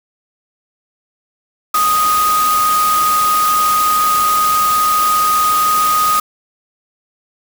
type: tone in noise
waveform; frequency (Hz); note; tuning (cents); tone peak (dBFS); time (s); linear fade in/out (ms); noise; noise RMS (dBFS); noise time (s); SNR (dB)
sine; 1244.5; D#6; 0; -11; 1.74-6.2; 5; white; -21; 1.74-6.2; +7
effects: none